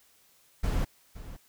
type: noise with echo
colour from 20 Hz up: brown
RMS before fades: -27 dBFS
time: 0.63-0.85 s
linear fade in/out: 10 ms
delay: 520 ms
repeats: 1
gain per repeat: -15 dB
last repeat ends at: 1.37 s
effects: white hiss -63 dBFS RMS until 1.48 s

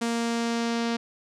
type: tone with low-pass filter sweep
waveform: sawtooth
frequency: 232.8 Hz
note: A#3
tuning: 2 cents flat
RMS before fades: -27 dBFS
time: 0.01-0.97 s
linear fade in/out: 10 ms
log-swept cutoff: 8200 to 5000 Hz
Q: 1.4
effects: none

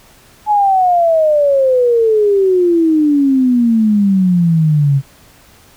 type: exponential sweep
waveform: sine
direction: down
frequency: 856 to 135 Hz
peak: -8 dBFS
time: 0.46-5.02 s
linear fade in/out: 50 ms
effects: pink hiss -45 dBFS RMS until 5.76 s

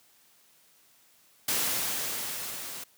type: noise with level ramp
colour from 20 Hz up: white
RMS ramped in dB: -27 to -40 dBFS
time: 1.48-2.84 s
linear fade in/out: 5 ms
effects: white hiss -62 dBFS RMS until 2.97 s + high-pass 100 Hz 12 dB/octave

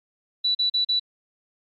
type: tone bursts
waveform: sine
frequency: 3951 Hz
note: B7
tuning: in tune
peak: -19 dBFS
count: 4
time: 0.44-0.997 s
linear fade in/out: 10 ms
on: 110 ms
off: 39 ms
effects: AAC 64 kbps

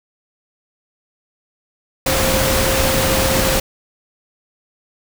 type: tone in noise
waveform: sine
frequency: 530 Hz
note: C5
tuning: 22 cents sharp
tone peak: -20 dBFS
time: 2.06-3.6 s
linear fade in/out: 5 ms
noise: pink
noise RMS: -17 dBFS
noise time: 2.06-3.6 s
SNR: -6 dB
effects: none

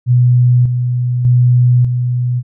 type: tone with tremolo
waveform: sine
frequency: 123.47 Hz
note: B2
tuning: in tune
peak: -6 dBFS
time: 0.06-2.43 s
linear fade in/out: 50 ms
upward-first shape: square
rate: 0.84 Hz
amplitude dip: 50%
effects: none

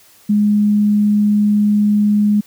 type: tone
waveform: sine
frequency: 208 Hz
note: G#3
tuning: 3 cents sharp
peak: -10 dBFS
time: 0.29-2.41 s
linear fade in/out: 10 ms
effects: white hiss -48 dBFS RMS until 2.46 s

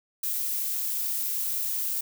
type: noise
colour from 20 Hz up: violet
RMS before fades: -29 dBFS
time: 0.23-2.01 s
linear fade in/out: 5 ms
effects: none

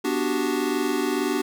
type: chord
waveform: square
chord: G major seventh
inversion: first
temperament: equal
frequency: 246.9 / 293.7 / 370 / 392 Hz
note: B3 / D4 / F#4 / G4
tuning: 0 / 0 / 0 / 0 cents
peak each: -30 / -27 / -28 / -30 dBFS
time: 0.04-1.42 s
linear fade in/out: 10 ms
effects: none

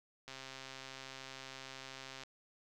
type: click train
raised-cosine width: 0.2 ms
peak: -30 dBFS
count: 261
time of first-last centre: 0.28-2.235 s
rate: 133 Hz
effects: none

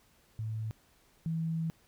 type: tone pair in turn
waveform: sine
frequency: 110 / 162.92 Hz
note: A2 / E3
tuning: 0 / -20 cents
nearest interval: perfect fifth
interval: 680 cents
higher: second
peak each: -33 / -30 dBFS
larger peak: second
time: 0.39-0.71 / 1.26-1.7 s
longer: second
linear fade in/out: 0 ms
effects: pink hiss -66 dBFS RMS until 1.87 s

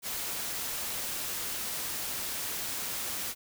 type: noise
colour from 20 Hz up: white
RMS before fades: -35 dBFS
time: 0.02-3.35 s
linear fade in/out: 50 ms
effects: none

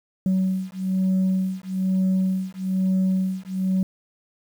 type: beating tone pair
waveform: sine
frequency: 187.6 / 188.7 Hz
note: F#3 / F#3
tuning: +24 / +34 cents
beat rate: 1.1 Hz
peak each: -21 dBFS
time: 0.26-3.83 s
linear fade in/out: 2 ms
effects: tanh soft clip ceiling -16 dBFS + 8-bit

